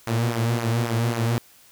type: tone with flanger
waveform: sawtooth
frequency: 116.54 Hz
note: A#2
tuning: in tune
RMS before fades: -23 dBFS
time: 0.07-1.38 s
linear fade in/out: 0 ms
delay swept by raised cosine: 0.24 to 5.84 ms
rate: 3.7 Hz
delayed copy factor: -0.6
effects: white hiss -53 dBFS RMS until 1.71 s